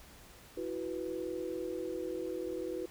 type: chord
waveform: sine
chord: E suspended second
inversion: none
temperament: equal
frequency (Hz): 329.6 / 370 / 493.9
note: E4 / F#4 / B4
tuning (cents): 0 / 0 / 0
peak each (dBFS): -40 / -39 / -40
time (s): 0.57-2.86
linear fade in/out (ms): 5
effects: added 60 Hz sine -65 dBFS peak until 2.9 s + pink hiss -56 dBFS RMS until 2.9 s